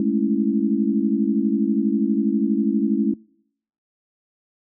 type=chord; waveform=sine; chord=A major seventh; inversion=third; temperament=equal; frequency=207.7 / 220 / 277.2 / 329.6 Hz; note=G#3 / A3 / C#4 / E4; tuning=0 / 0 / 0 / 0 cents; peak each=-22 / -23 / -23 / -25 dBFS; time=0-3.14 s; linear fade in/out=2 ms; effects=noise-tail reverb RT60 0.7 s tail -25 dB re dry